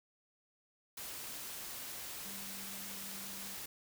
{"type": "tone in noise", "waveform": "sine", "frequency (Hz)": 196, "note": "G3", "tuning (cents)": 0, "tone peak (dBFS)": -53, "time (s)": [2.25, 3.55], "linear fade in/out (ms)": 5, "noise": "white", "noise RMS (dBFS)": -45, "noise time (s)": [0.97, 3.66], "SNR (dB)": -11, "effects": []}